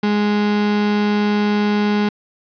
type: tone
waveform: 35% pulse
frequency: 207.7 Hz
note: G#3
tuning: in tune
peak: -13 dBFS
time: 0.03-2.09 s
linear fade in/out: 5 ms
effects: resampled to 11025 Hz + 8-bit